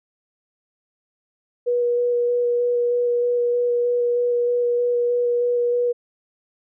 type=tone with vibrato; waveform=sine; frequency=483.3 Hz; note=B4; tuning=38 cents flat; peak=-17 dBFS; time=1.66-5.93 s; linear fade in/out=20 ms; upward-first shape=square; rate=3.2 Hz; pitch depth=8 cents each way; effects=none